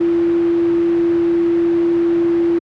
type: tone in noise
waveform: sine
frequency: 339.6 Hz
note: F4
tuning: 48 cents flat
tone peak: -12 dBFS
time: 0-2.59 s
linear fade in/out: 10 ms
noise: pink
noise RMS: -30 dBFS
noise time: 0-2.59 s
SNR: +15 dB
effects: high-pass 100 Hz 12 dB/octave + low-pass 2000 Hz 12 dB/octave